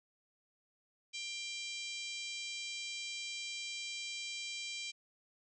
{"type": "harmonic tone", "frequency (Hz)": 790, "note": "G5", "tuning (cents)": 13, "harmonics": [3, 4, 5, 6, 7, 8, 9, 10], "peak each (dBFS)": [-44, -46, -48, -50, -51, -52, -53, -54], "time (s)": [1.13, 4.92], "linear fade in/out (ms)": 20, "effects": []}